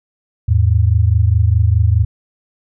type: tone pair together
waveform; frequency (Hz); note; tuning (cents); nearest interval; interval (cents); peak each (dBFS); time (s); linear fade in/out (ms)
sine; 82.27 / 107.1; E2 / A2; -3 / -46; perfect fourth; 457; -12; 0.48-2.05; 10
effects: none